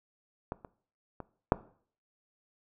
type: clicks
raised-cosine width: 1 ms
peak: -20 / -30 / -26 / -6 dBFS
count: 4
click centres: 0.521 / 0.648 / 1.203 / 1.521 s
effects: noise-tail reverb RT60 0.5 s tail -19 dB re dry